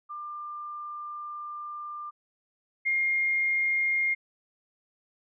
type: tone pair in turn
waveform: sine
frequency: 1194 / 2127 Hz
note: D6 / C7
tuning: +28 / +28 cents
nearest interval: minor seventh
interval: 1000 cents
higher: second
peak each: -35 / -23 dBFS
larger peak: second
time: 0.09-2.11 / 2.85-4.15 s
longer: first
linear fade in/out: 20 ms
effects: none